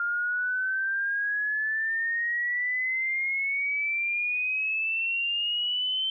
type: exponential sweep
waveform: sine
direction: up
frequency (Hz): 1400 to 3103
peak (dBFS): -25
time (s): 0-6.1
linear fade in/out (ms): 2
effects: none